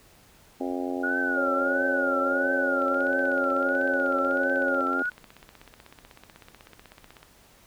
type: harmonic tone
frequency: 89.4 Hz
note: F2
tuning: 41 cents sharp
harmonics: 3 / 4 / 5 / 6 / 7 / 8 / 9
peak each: -30 / -34 / -38 / -38 / -38 / -41 / -38 dBFS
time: 0.6-5.03 s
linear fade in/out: 10 ms
type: tone with vibrato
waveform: sine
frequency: 1437 Hz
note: F6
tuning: 49 cents sharp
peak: -25 dBFS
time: 1.03-5.1 s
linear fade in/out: 10 ms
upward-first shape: triangle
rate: 1.5 Hz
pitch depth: 130 cents each way
type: tone with pitch glide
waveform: sine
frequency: 558 to 554.8 Hz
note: C#5 to C#5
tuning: +11 to +1 cents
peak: -27 dBFS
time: 1.36-4.82 s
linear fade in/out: 10 ms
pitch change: -10 cents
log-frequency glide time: 3.43-4.65 s
type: click train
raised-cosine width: 0.3 ms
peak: -30 dBFS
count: 72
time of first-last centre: 2.82-7.23 s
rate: 16.1 Hz
effects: pink hiss -56 dBFS RMS until 7.66 s